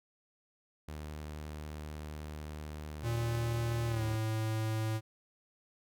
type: tone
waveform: sawtooth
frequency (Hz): 75.9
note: D#2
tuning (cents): -42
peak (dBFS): -37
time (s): 0.88-4.16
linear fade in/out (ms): 5
type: tone with pitch glide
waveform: square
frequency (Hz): 116.54 to 110.06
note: A#2 to A2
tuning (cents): 0 to +1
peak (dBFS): -32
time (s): 3.02-5.01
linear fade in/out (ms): 50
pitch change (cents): -99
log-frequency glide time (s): 3.88-4.03
effects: none